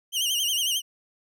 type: tone with vibrato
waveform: sawtooth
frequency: 2996 Hz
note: F#7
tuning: 21 cents sharp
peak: -20 dBFS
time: 0.12-0.82 s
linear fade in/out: 50 ms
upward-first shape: sine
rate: 11 Hz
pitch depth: 110 cents each way
effects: none